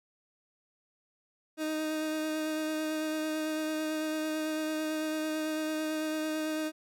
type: tone with vibrato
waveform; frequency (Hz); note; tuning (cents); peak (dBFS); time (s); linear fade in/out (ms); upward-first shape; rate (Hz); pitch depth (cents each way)
30% pulse; 311.1; D#4; 0; -28; 1.57-6.72; 50; sine; 9; 13
effects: none